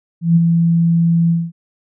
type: tone with ADSR envelope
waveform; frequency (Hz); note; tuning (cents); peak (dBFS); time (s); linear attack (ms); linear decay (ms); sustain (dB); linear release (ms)
sine; 167.8; E3; +31; -6; 0.21-1.52; 150; 27; -4; 220
effects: none

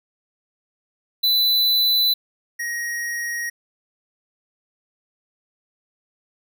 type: tone pair in turn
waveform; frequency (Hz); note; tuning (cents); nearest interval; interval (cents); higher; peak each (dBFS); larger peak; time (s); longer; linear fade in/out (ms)
square; 3995 / 1885.4; B7 / A#6; +19 / +19; octave + minor second; 1300; first; -16 / -25; first; 1.23-2.14 / 2.59-3.5; neither; 10
effects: none

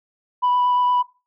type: tone with vibrato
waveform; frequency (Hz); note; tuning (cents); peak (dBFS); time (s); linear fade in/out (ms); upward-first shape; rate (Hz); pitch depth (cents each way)
sine; 987.8; B5; 0; -14; 0.42-1.03; 20; sine; 8.6; 8
effects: noise-tail reverb RT60 0.3 s tail -19 dB re dry + tanh soft clip ceiling -13 dBFS

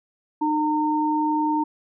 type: tone pair together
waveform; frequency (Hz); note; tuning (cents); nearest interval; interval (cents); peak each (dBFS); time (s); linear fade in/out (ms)
sine; 305.2 / 914.6; D#4 / A#5; -33 / -33; octave + perfect fifth; 1900; -22; 0.41-1.64; 10
effects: none

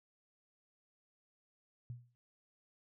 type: tone with exponential decay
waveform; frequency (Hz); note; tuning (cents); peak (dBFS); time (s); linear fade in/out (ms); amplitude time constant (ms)
sine; 120.9; B2; -36; -39; 1.9-2.15; 0; 54
effects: none

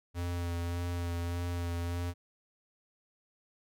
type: tone with vibrato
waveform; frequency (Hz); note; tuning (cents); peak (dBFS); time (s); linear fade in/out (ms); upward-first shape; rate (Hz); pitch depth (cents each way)
square; 86.6; F2; -14; -33; 0.14-2.14; 50; sine; 1.7; 18
effects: none

